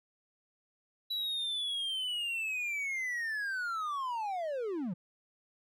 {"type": "linear sweep", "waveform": "triangle", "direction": "down", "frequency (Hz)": [3947, 160], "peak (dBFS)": -31, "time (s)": [1.1, 4.94], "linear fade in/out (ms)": 10, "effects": []}